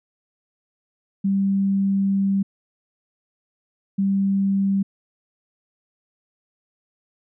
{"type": "tone pair in turn", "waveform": "sine", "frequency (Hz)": [196, 196], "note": ["G3", "G3"], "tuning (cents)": [0, 0], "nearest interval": "unison", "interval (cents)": 0, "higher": "neither", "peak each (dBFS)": -17, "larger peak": "neither", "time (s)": [[1.24, 2.43], [3.98, 4.83]], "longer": "first", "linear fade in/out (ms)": 10, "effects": []}